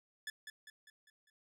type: tone with echo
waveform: sawtooth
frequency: 1733 Hz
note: A6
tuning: 27 cents flat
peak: -36 dBFS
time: 0.27-0.3 s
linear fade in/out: 2 ms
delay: 200 ms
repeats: 5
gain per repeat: -6 dB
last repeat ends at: 1.3 s
effects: low-pass 12000 Hz 12 dB/octave